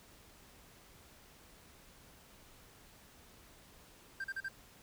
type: tone bursts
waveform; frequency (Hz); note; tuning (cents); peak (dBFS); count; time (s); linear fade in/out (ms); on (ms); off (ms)
triangle; 1578; G6; +11; -35; 4; 4.2-4.485; 5; 42; 39
effects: pink hiss -60 dBFS RMS until 4.82 s